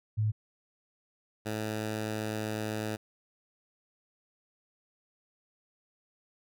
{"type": "tone pair in turn", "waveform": ["sine", "10% pulse"], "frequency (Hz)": [107.6, 108.02], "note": ["A2", "A2"], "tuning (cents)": [-38, -31], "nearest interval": "unison", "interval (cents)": 7, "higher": "second", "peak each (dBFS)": [-25, -24], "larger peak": "second", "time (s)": [[0.17, 0.32], [1.45, 2.97]], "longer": "second", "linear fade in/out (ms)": 20, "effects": []}